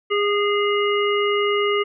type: harmonic tone with a mistuned harmonic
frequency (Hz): 410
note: G#4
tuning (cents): -22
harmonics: 1 / 3 / 5 / 7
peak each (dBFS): -19 / -24 / -26 / -27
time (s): 0.1-1.84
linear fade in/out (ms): 20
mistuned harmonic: 5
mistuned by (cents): +23
effects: none